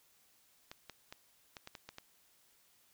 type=clicks; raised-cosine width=0.2 ms; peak=-29 dBFS; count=8; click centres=0.715 / 0.897 / 1.125 / 1.568 / 1.674 / 1.752 / 1.89 / 1.984 s; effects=white hiss -69 dBFS RMS until 2.93 s